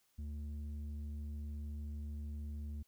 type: tone with low-pass filter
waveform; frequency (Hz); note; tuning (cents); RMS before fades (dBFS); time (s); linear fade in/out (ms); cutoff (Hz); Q
square; 73.42; D2; 0; -43; 0.18-2.83; 10; 160; 3.7
effects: white hiss -75 dBFS RMS until 2.87 s